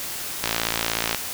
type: click train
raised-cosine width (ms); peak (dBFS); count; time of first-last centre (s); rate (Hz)
0.2; -4; 41; 0.44-1.147; 56.6
effects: white hiss -31 dBFS RMS until 1.33 s